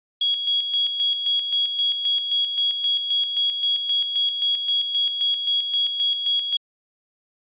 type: tone with tremolo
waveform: sine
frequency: 3322 Hz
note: G#7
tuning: in tune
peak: -16 dBFS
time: 0.21-6.57 s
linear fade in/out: 5 ms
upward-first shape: square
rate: 3.8 Hz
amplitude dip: 55%
effects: tanh soft clip ceiling -13 dBFS + resampled to 8000 Hz